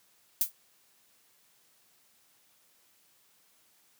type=noise with exponential decay; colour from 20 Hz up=violet; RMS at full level=-21 dBFS; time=0.41-0.52 s; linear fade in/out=2 ms; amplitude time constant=23 ms; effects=white hiss -66 dBFS RMS until 3.99 s + high-pass 100 Hz 12 dB/octave